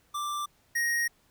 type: tone pair in turn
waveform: square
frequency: 1178 / 1874.3 Hz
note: D6 / A#6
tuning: +5 / +9 cents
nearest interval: minor sixth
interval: 804 cents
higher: second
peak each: -31 / -26 dBFS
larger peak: second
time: 0.14-0.46 / 0.75-1.08 s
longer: second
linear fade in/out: 10 ms
effects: pink hiss -66 dBFS RMS until 1.3 s